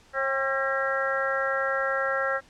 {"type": "harmonic tone with a mistuned harmonic", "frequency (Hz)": 270, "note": "C#4", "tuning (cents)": -45, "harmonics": [2, 3, 4, 5, 6, 7], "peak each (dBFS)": [-28, -36, -38, -29, -30, -33], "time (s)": [0.13, 2.41], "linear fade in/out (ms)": 50, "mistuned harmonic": 3, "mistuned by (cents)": -39, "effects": ["pink hiss -56 dBFS RMS until 2.49 s", "low-pass 7000 Hz 12 dB/octave"]}